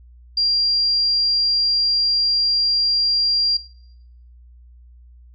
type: tone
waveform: sine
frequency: 4765 Hz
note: D8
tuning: 24 cents sharp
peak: -16 dBFS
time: 0.37-3.57 s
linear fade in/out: 5 ms
effects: noise-tail reverb RT60 0.8 s tail -18 dB re dry + added 60 Hz sine -43 dBFS peak until 5.34 s